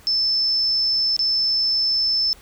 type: tone with dropouts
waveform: sine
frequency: 5274 Hz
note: E8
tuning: in tune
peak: -17 dBFS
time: 0.07-2.33 s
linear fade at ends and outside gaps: 0 ms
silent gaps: 1.165-1.192 s
effects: added 50 Hz sine -51 dBFS peak until 2.41 s + pink hiss -49 dBFS RMS until 2.41 s